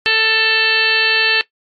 harmonic tone, 442.3 Hz, A4, 9 cents sharp, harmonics 1 / 2 / 3 / 4 / 5 / 6 / 7 / 8 / 9 / 10, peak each -23 / -28 / -28 / -17 / -28 / -16 / -19 / -28 / -24 / -21 dBFS, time 0.06-1.41 s, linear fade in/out 0 ms, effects noise-tail reverb RT60 0.1 s tail -17 dB re dry + MP3 48 kbps

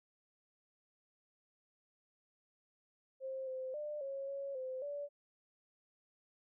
sine tone with pitch steps, 529 / 519 / 597 / 547 / 554 / 517 / 576 Hz, C5 / C5 / D5 / C#5 / C#5 / C5 / D5, +19 / -14 / +28 / -23 / -1 / -21 / -34 cents, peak -39 dBFS, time 3.2-5.09 s, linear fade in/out 50 ms, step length 270 ms, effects none

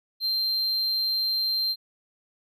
triangle tone, 4154 Hz, C8, 13 cents flat, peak -22 dBFS, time 0.2-1.76 s, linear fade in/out 50 ms, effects none

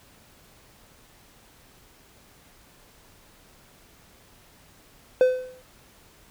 triangle tone with exponential decay, 509 Hz, C5, 48 cents flat, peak -10 dBFS, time 5.21-5.62 s, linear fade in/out 1 ms, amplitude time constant 87 ms, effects pink hiss -55 dBFS RMS until 6.3 s

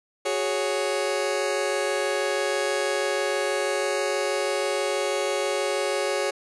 sawtooth chord, F# suspended second, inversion none, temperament just, 370 / 416.2 / 555 Hz, F#4 / G#4 / C#5, 0 / +4 / +2 cents, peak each -26 / -24 / -22 dBFS, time 0.25-6.31 s, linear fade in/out 10 ms, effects resampled to 24000 Hz

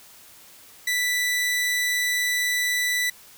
sawtooth tone, 1976 Hz, B6, in tune, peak -18 dBFS, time 0.87-3.1 s, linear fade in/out 5 ms, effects white hiss -49 dBFS RMS until 3.37 s

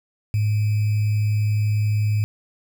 sine tone with sample-and-hold, 105.7 Hz, G#2, 31 cents sharp, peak -17 dBFS, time 0.34-2.24 s, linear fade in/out 0 ms, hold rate 2450 Hz, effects none

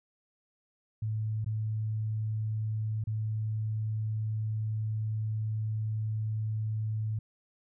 sine tone with dropouts, 108.8 Hz, A2, 19 cents flat, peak -29 dBFS, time 1.02-7.19 s, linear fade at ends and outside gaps 5 ms, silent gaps 1.446-1.461 / 3.04-3.071 s, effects none

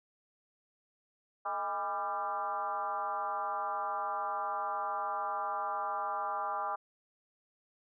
sine tone with frequency modulation, 1000 Hz, B5, 21 cents sharp, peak -32 dBFS, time 1.45-6.76 s, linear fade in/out 10 ms, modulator 187 Hz, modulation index 1.7, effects none

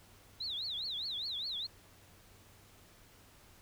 sine tone with vibrato, 3835 Hz, A#7, 48 cents sharp, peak -36 dBFS, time 0.4-1.67 s, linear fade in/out 10 ms, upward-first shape triangle, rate 4.9 Hz, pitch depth 280 cents each way, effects added 96 Hz sine -65 dBFS peak until 3.61 s + pink hiss -61 dBFS RMS until 3.61 s

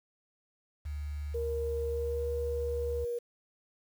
sine tone, 73.42 Hz, D2, in tune, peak -34 dBFS, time 0.85-3.05 s, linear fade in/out 10 ms
sine tone with pitch glide, 467.9 to 477.2 Hz, A#4 to A#4, +6 to +41 cents, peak -31 dBFS, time 1.34-3.19 s, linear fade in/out 10 ms, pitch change +35 cents, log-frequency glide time 1.86-2.28 s
effects tanh soft clip ceiling -22 dBFS + 9-bit

